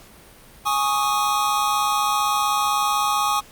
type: chord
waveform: square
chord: Ab suspended fourth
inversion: none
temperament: equal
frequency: 830.6 / 1108.7 / 1244.5 Hz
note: Ab5 / Db6 / Eb6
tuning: 0 / 0 / 0 cents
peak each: -24 dBFS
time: 0.65-3.41 s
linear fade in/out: 20 ms
effects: pink hiss -47 dBFS RMS until 3.51 s + Opus 48 kbps